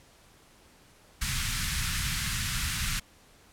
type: band-stop noise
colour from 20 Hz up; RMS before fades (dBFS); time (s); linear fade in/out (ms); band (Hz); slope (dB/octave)
pink; -30; 1.21-3; 10; 170 to 1400; 24
effects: pink hiss -58 dBFS RMS until 3.52 s + low-pass 12000 Hz 12 dB/octave